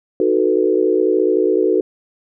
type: chord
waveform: sine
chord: B dominant seventh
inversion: first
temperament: equal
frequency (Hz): 311.1 / 370 / 440 / 493.9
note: D#4 / F#4 / A4 / B4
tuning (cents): 0 / 0 / 0 / 0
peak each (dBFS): -20 / -16 / -17 / -21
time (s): 0.2-1.81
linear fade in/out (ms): 2
effects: none

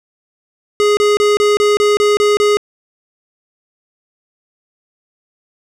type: tone bursts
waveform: square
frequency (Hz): 415.3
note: G#4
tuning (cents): 0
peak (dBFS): -10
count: 9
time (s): 0.8-2.57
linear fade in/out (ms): 0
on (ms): 170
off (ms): 30
effects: low-pass 8000 Hz 12 dB/octave

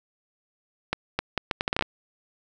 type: accelerating click train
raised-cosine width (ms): 0.3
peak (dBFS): -8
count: 11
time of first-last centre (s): 0.93-1.824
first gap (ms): 260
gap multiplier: 0.72
effects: none

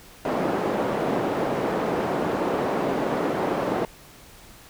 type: band-pass noise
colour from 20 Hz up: white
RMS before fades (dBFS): -25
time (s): 0.25-3.85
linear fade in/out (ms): 2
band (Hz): 200 to 610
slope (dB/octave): 12
effects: pink hiss -48 dBFS RMS until 4.69 s

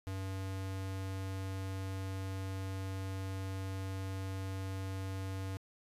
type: tone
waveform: square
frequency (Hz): 95.7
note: G2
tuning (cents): -41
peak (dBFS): -38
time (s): 0.07-5.57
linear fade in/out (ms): 0
effects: resampled to 32000 Hz

